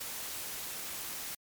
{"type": "noise with ADSR envelope", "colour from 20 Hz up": "white", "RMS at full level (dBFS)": -37, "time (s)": [0, 1.35], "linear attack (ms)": 14, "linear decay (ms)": 10, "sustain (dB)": -3, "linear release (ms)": 6, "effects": ["MP3 96 kbps"]}